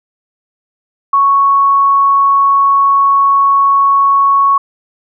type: tone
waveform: sine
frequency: 1108.7 Hz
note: C#6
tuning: in tune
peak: -6 dBFS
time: 1.13-4.58 s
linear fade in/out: 5 ms
effects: none